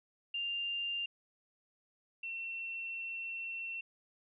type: tone pair in turn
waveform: sine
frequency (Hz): 2794 / 2707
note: F7 / E7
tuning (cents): 0 / +45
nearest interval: minor second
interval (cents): 55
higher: first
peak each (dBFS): -34 / -38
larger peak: first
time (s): 0.34-1.06 / 2.23-3.81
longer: second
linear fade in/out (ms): 5
effects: none